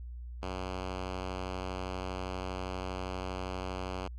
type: tone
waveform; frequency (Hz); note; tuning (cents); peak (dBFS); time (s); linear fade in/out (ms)
5% pulse; 92.5; F#2; 0; -25; 0.42-4.08; 10
effects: added 60 Hz sine -40 dBFS peak until 4.18 s + low-pass 5000 Hz 12 dB/octave